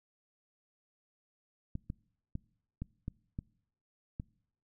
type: clicks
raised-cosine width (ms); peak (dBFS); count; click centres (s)
5; -25; 7; 1.754 / 1.901 / 2.354 / 2.82 / 3.081 / 3.389 / 4.199
effects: noise-tail reverb RT60 0.7 s tail -25 dB re dry